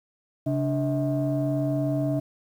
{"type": "tone cluster", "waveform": "sine", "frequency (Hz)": [136.1, 292.1, 641], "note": ["C#3", "D4", "E5"], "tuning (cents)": [-31, -9, -49], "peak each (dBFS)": [-25, -25, -28], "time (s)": [0.46, 2.2], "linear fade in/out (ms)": 10, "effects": ["tanh soft clip ceiling -17 dBFS", "9-bit"]}